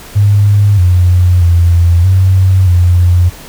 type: tone with pitch steps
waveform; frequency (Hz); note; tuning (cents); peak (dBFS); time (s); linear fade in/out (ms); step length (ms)
sine; 102.1 / 89.6 / 85.9 / 94.2 / 88.4; G#2 / F2 / F2 / F#2 / F2; -29 / +45 / -28 / +32 / +22; -4; 0.15-3.3; 20; 630
effects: pink hiss -32 dBFS RMS until 3.48 s